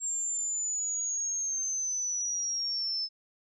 sine linear sweep, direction down, 7459 to 5230 Hz, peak -29 dBFS, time 0-3.09 s, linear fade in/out 50 ms, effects none

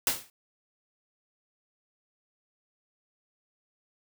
white noise with exponential decay, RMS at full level -22 dBFS, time 0.07-0.3 s, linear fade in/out 1 ms, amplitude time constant 48 ms, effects none

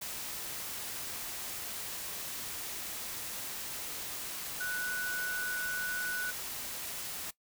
sine tone in noise, 1480 Hz, F#6, in tune, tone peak -33 dBFS, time 4.6-6.31 s, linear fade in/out 10 ms, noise white, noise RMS -40 dBFS, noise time 0.01-7.31 s, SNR +4 dB, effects noise-tail reverb RT60 0.1 s tail -19 dB re dry

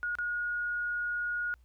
sine tone with dropouts, 1442 Hz, F#6, 45 cents flat, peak -30 dBFS, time 0.03-1.54 s, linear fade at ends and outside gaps 0 ms, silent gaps 0.153-0.186 s, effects added 60 Hz sine -57 dBFS peak until 1.64 s + pink hiss -75 dBFS RMS until 1.64 s

